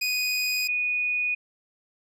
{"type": "tone pair in turn", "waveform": ["25% pulse", "sine"], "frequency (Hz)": [2487, 2475], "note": ["D#7", "D#7"], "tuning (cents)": [-1, -10], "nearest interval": "unison", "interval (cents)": 9, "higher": "first", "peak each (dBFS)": [-20, -23], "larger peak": "first", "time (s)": [[0.01, 0.68], [0.68, 1.35]], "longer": "neither", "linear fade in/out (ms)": 10, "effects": []}